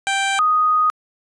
15% pulse / sine tone pair in turn, 784 / 1244.5 Hz, G5 / D#6, 0 / 0 cents, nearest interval minor sixth, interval 800 cents, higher second, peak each -11 / -13 dBFS, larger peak first, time 0.07-0.39 / 0.39-0.9 s, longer second, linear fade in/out 0 ms, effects resampled to 22050 Hz

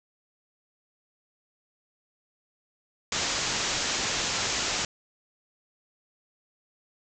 white low-pass noise, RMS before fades -29 dBFS, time 3.12-4.85 s, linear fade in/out 2 ms, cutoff 7400 Hz, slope 96 dB/octave, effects none

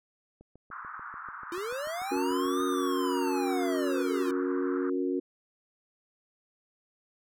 click train, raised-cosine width 2 ms, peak -39 dBFS, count 16, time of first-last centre 0.41-2.603 s, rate 6.84 Hz
pink band-pass noise, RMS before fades -42 dBFS, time 0.71-4.9 s, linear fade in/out 5 ms, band 1100 to 1500 Hz, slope 48 dB/octave
square linear two-way sweep, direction up then down, 330 to 1244.5 to 330 Hz, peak -34 dBFS, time 1.52-4.31 s, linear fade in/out 2 ms, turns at 2.64 s
sine chord, F# major, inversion second, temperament equal with one note detuned, 277.2 / 363.2 / 466.2 Hz, C#4 / F#4 / A#4, 0 / -32 / 0 cents, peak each -30 / -30 / -36 dBFS, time 2.11-5.2 s, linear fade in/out 10 ms
effects none

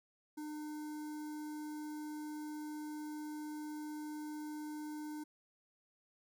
square tone with notch filter, 302.6 Hz, D#4, 48 cents flat, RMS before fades -44 dBFS, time 0.37-5.24 s, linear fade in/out 10 ms, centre 2800 Hz, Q 0.58, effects none

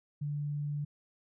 sine tone, 146.3 Hz, D3, 6 cents flat, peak -32 dBFS, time 0.21-0.85 s, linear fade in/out 10 ms, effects none

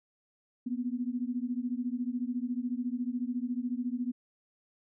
sine beating tone pair, 240 / 254 Hz, B3 / B3, -49 / +49 cents, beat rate 14 Hz, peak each -33 / -34 dBFS, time 0.66-4.12 s, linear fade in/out 10 ms, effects none

